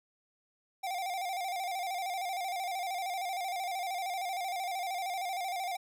square tone with vibrato, 740 Hz, F#5, in tune, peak -34 dBFS, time 0.83-5.77 s, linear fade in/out 10 ms, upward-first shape square, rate 13 Hz, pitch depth 76 cents each way, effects none

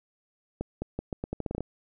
accelerating click train, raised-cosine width 2 ms, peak -18 dBFS, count 12, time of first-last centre 0.61-1.606 s, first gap 210 ms, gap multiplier 0.81, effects none

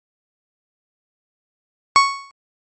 35% pulse tone with exponential decay, 1108.7 Hz, C#6, in tune, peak -4 dBFS, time 1.96-2.31 s, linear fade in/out 0 ms, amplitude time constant 76 ms, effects MP3 32 kbps

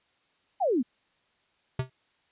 sine exponential sweep, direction down, 855 to 220 Hz, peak -22 dBFS, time 0.6-0.83 s, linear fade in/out 20 ms
square tone with exponential decay, 129.5 Hz, C3, 17 cents flat, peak -24 dBFS, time 1.79-1.9 s, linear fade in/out 5 ms, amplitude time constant 23 ms
effects white hiss -69 dBFS RMS until 2.31 s + resampled to 8000 Hz

